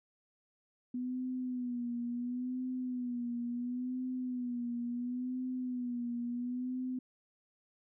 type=tone with vibrato; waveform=sine; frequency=246.9 Hz; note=B3; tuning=in tune; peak=-34 dBFS; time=0.94-6.99 s; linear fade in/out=5 ms; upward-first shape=sine; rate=0.72 Hz; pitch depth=58 cents each way; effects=none